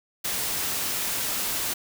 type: noise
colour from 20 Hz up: white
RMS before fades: -28 dBFS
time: 0.24-1.74 s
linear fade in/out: 10 ms
effects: none